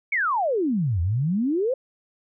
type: exponential two-way sweep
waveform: sine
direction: down then up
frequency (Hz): 2308 to 81 to 548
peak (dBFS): -20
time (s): 0.12-1.74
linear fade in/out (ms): 5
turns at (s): 1.01
effects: none